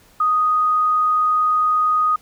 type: tone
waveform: sine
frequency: 1244.5 Hz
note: D#6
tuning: in tune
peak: -14 dBFS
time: 0.2-2.16 s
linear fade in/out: 5 ms
effects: pink hiss -52 dBFS RMS until 2.21 s